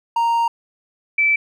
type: tone pair in turn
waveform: triangle / sine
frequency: 930 / 2319 Hz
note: A#5 / D7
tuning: -4 / -22 cents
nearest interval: octave + major third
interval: 1582 cents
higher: second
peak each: -13 dBFS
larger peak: neither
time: 0.16-0.48 / 1.18-1.36 s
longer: first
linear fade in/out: 5 ms
effects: none